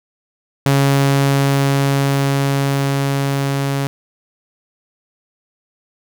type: tone with level ramp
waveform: sawtooth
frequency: 138.59 Hz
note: C#3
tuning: in tune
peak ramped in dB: -7 to -13 dBFS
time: 0.66-3.87 s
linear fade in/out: 0 ms
effects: none